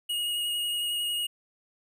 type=tone with vibrato; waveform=square; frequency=2877 Hz; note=F#7; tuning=49 cents flat; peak=-28 dBFS; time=0.09-1.27 s; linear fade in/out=10 ms; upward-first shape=triangle; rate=11 Hz; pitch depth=18 cents each way; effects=none